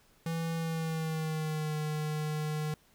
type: tone with pitch glide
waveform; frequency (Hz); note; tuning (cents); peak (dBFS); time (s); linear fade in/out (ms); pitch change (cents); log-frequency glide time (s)
square; 164.81 to 152.89; E3 to D#3; 0 to -30; -32; 0.26-2.74; 2; -130; 0.56-1.75
effects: pink hiss -65 dBFS RMS until 2.94 s